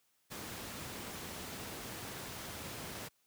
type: noise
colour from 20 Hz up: pink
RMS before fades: -44 dBFS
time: 0.3-3.09 s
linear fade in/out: 20 ms
effects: white hiss -75 dBFS RMS until 3.26 s + high-pass 80 Hz 12 dB/octave